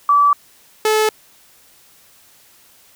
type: tone pair in turn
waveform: sine / sawtooth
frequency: 1154 / 432.3 Hz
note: D6 / A4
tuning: -31 / -31 cents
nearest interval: octave + perfect fourth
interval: 1700 cents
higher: first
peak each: -9 dBFS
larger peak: neither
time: 0.09-0.33 / 0.85-1.09 s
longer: neither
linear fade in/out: 2 ms
effects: white hiss -50 dBFS RMS until 2.95 s